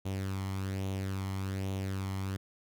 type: tone with flanger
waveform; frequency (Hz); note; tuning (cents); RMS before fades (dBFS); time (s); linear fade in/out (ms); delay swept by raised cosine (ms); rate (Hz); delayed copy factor
sawtooth; 96.3; G2; -30; -35; 0.05-2.37; 10; 0.3 to 0.97; 1.2; +0.55
effects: none